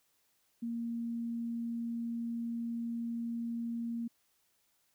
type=tone; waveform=sine; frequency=233.1 Hz; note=A#3; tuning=in tune; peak=-34 dBFS; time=0.62-4.08 s; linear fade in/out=10 ms; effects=white hiss -74 dBFS RMS until 4.94 s